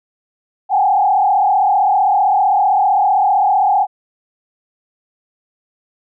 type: tone with frequency modulation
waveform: sine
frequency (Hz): 791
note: G5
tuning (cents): +15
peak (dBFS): -10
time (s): 0.69-3.87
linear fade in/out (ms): 50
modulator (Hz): 35.5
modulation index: 1.6
effects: none